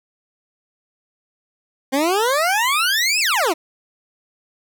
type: exponential two-way sweep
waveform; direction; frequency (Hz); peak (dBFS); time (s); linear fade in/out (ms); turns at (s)
20% pulse; up then down; 258.7 to 2700 to 293.7; -11; 1.92-3.54; 20; 3.2
effects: none